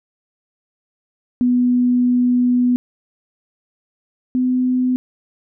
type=tone pair in turn; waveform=sine; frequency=246.9 / 253 Hz; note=B3 / B3; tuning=0 / +42 cents; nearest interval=unison; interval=42 cents; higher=second; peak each=-12 / -14 dBFS; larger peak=first; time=1.41-2.76 / 4.35-4.96 s; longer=first; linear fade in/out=0 ms; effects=none